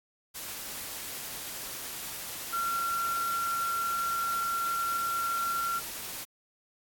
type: tone in noise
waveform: sine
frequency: 1369 Hz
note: F6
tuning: 35 cents flat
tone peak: -28 dBFS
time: 2.52-5.8 s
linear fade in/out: 20 ms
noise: white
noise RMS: -39 dBFS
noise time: 0.34-6.25 s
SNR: +8 dB
effects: AAC 64 kbps